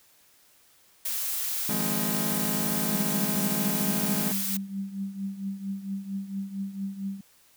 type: noise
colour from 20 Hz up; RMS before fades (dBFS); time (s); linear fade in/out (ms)
blue; -30; 1.05-4.57; 5
type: chord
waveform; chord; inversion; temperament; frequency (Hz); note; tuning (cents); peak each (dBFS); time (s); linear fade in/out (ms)
40% pulse; F minor seventh; third; just; 157.15 / 174.61 / 209.5 / 261.9; Eb3 / F3 / Ab3 / C4; +18 / 0 / +15 / +2; -36 / -35 / -30 / -35; 1.69-4.32; 2
type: tone with tremolo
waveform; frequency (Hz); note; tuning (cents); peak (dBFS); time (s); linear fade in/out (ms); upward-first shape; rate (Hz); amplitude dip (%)
sine; 195.9; G3; -1; -27; 2.92-7.21; 5; triangle; 4.4; 80
effects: white hiss -60 dBFS RMS until 7.56 s